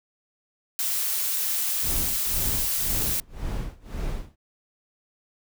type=noise; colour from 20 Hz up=blue; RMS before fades=-26 dBFS; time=0.79-3.2 s; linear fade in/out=0 ms
type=noise with tremolo; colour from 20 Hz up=brown; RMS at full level=-28 dBFS; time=1.82-4.36 s; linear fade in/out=50 ms; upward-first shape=sine; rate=1.9 Hz; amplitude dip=95%
effects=none